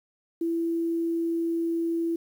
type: tone with quantisation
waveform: sine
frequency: 333.5 Hz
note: E4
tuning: 20 cents sharp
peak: -24 dBFS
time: 0.41-2.16 s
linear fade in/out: 5 ms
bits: 9
effects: none